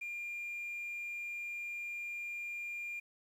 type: tone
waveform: sine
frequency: 2400 Hz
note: D7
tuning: 37 cents sharp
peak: -37 dBFS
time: 0.01-3 s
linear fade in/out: 10 ms
effects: tanh soft clip ceiling -36 dBFS + 11-bit